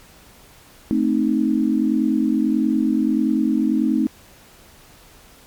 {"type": "chord", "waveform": "sine", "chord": "A diminished", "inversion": "none", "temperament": "equal", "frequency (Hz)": [220, 261.6, 311.1], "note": ["A3", "C4", "Eb4"], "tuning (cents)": [0, 0, 0], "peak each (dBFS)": -20, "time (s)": [0.91, 4.07], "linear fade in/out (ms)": 0, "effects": ["pink hiss -48 dBFS RMS until 5.46 s", "MP3 96 kbps"]}